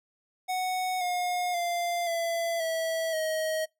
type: tone with pitch steps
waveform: square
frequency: 740 / 716.9 / 694.4 / 672.7 / 651.7 / 631.3 Hz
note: F#5 / F5 / F5 / E5 / E5 / D#5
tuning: 0 / +45 / -10 / +35 / -20 / +25 cents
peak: -28 dBFS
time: 0.48-3.66 s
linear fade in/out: 20 ms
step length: 530 ms
effects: noise-tail reverb RT60 0.2 s tail -25 dB re dry